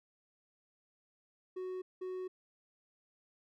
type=tone bursts at uneven times; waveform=triangle; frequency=370 Hz; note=F#4; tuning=in tune; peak=-36 dBFS; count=2; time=1.56-1.82 / 2.01-2.28 s; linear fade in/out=10 ms; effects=none